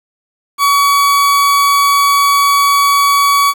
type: tone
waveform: 40% pulse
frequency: 1132 Hz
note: C#6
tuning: 36 cents sharp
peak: -7 dBFS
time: 0.58-3.54 s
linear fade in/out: 50 ms
effects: 7-bit